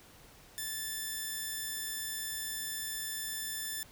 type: tone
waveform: 5% pulse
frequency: 1760 Hz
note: A6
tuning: in tune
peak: -25 dBFS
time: 0.58-3.83 s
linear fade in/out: 0 ms
effects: pink hiss -57 dBFS RMS until 3.91 s